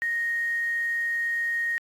sine tone with quantisation, 1864.7 Hz, A#6, in tune, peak -24 dBFS, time 0.02-1.78 s, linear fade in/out 0 ms, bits 8, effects AAC 48 kbps

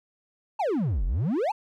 triangle exponential two-way sweep, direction down then up, 932.3 to 38.89 to 932.3 Hz, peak -21 dBFS, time 0.59-1.52 s, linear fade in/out 10 ms, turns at 1.05 s, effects none

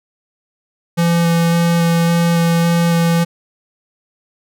square tone with vibrato, 169 Hz, E3, 43 cents sharp, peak -12 dBFS, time 0.97-3.25 s, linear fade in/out 20 ms, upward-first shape square, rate 1.8 Hz, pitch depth 8 cents each way, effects none

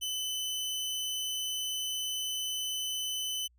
sawtooth tone, 3023 Hz, F#7, 36 cents sharp, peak -29 dBFS, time 0.01-3.48 s, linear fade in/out 20 ms, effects added 60 Hz sine -63 dBFS peak until 3.58 s

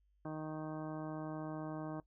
harmonic tone, 155.56 Hz, D#3, in tune, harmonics 1 / 2 / 3 / 4 / 5 / 6 / 7 / 8 / 10, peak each -45 / -43 / -53 / -48 / -52 / -55 / -54 / -59 / -60 dBFS, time 0.25-2 s, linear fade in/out 2 ms, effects noise-tail reverb RT60 0.1 s tail -19 dB re dry + added 50 Hz sine -70 dBFS peak until 2.06 s

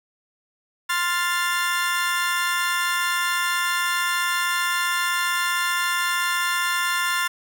30% pulse chord, F major, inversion second, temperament equal, 1046.5 / 1396.9 / 1760 Hz, C6 / F6 / A6, 0 / 0 / 0 cents, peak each -23 dBFS, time 0.89-7.28 s, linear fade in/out 10 ms, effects 9-bit

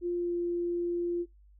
sine tone with pitch glide, 350 to 347 Hz, F4 to F4, +4 to -11 cents, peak -28 dBFS, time 0.01-1.26 s, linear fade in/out 50 ms, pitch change -15 cents, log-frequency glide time 0.15-0.35 s, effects noise-tail reverb RT60 0.2 s tail -23 dB re dry + added 50 Hz sine -55 dBFS peak until 1.59 s

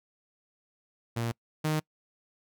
sawtooth tone pair in turn, 116.54 / 154.59 Hz, A#2 / D#3, 0 / -11 cents, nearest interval perfect fourth, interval 489 cents, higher second, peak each -25 / -22 dBFS, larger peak second, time 1.16-1.32 / 1.64-1.8 s, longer neither, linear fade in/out 10 ms, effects noise-tail reverb RT60 0.1 s tail -26 dB re dry

